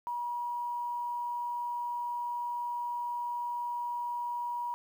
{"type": "tone", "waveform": "sine", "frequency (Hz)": 961, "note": "B5", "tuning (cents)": -48, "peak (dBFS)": -32, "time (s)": [0.07, 4.74], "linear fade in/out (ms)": 0, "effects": ["10-bit"]}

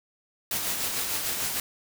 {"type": "noise with tremolo", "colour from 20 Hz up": "white", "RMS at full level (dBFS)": -28, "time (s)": [0.51, 1.6], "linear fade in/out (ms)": 2, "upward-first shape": "sine", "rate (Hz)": 6.7, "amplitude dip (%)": 35, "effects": []}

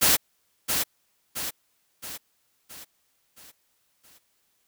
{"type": "noise with echo", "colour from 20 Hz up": "white", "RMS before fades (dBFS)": -19, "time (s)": [0.01, 0.17], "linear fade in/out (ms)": 20, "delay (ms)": 670, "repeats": 6, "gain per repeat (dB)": -6, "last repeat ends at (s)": 4.19, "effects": ["white hiss -70 dBFS RMS until 4.67 s"]}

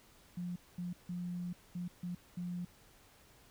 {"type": "tone bursts at uneven times", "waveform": "sine", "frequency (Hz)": 176.8, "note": "F3", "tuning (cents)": 22, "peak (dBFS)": -37, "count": 6, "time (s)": [[0.37, 0.56], [0.78, 0.93], [1.09, 1.53], [1.75, 1.88], [2.03, 2.15], [2.37, 2.65]], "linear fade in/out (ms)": 5, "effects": ["pink hiss -63 dBFS RMS until 3.5 s"]}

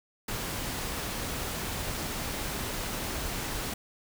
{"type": "noise", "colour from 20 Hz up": "pink", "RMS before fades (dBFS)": -34, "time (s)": [0.28, 3.74], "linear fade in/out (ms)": 5, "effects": []}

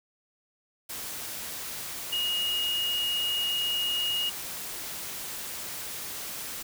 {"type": "tone in noise", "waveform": "sine", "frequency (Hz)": 2869, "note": "F7", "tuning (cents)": 46, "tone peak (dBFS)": -26, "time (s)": [2.12, 4.3], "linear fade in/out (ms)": 10, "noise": "white", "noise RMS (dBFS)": -37, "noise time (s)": [0.89, 6.63], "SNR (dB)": 8, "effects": []}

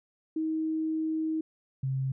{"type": "tone pair in turn", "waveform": "sine", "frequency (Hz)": [316.8, 133.2], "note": ["D#4", "C3"], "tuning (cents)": [31, 31], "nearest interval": "octave + minor third", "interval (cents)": 1500, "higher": "first", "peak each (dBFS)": -27, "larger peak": "neither", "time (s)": [[0.36, 1.41], [1.83, 2.12]], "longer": "first", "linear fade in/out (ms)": 5, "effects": []}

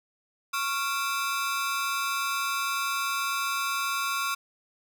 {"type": "ring-modulated tone", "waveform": "sawtooth", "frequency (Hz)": 1244.5, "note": "D#6", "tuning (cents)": 0, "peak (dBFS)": -20, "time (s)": [0.53, 4.35], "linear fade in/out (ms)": 10, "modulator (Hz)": 140, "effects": []}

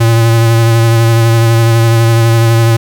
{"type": "tone with vibrato", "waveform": "square", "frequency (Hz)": 114.8, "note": "A#2", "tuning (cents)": -26, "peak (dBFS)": -6, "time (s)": [0, 2.77], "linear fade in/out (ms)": 10, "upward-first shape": "sine", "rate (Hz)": 12, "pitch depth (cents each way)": 21, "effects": ["7-bit"]}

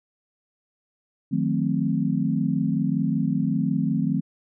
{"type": "chord", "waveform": "sine", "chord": "D# diminished seventh", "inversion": "none", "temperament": "equal with one note detuned", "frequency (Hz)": [155.56, 180.88, 220, 261.6], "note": ["D#3", "F#3", "A3", "C4"], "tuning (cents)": [0, -39, 0, 0], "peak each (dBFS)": -26, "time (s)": [1.31, 4.21], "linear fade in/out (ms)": 20, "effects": []}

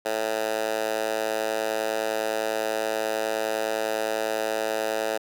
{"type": "tone with high-pass filter", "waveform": "10% pulse", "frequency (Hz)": 109.7, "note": "A2", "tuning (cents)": -5, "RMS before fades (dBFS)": -27, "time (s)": [0.05, 5.18], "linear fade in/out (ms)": 10, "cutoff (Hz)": 560, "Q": 1.7, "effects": []}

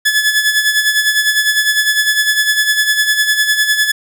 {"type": "tone with tremolo", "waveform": "sawtooth", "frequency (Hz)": 1716, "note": "A6", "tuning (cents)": -44, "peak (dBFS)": -5, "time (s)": [0.05, 3.92], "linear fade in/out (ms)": 10, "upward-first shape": "sine", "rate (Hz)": 9.9, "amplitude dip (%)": 60, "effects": []}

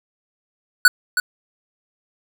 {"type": "tone with echo", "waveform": "square", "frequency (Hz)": 1480, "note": "F#6", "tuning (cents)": 0, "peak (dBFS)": -7, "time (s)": [0.85, 0.88], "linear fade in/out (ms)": 2, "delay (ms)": 320, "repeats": 1, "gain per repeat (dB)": -10, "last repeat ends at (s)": 1.2, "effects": ["8-bit"]}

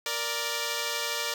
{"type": "tone pair together", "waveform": "5% pulse", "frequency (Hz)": [467.4, 587.3], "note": ["A#4", "D5"], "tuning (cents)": [5, 0], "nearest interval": "major third", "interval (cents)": 395, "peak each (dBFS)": -20, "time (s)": [0.06, 1.34], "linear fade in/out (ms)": 2, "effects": []}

